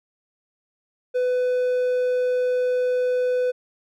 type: tone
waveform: triangle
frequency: 500 Hz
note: B4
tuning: 21 cents sharp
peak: -17 dBFS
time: 1.14-3.52 s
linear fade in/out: 20 ms
effects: none